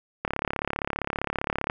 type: click train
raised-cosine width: 0.5 ms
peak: -11 dBFS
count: 52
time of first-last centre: 0.25-1.699 s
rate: 35.2 Hz
effects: none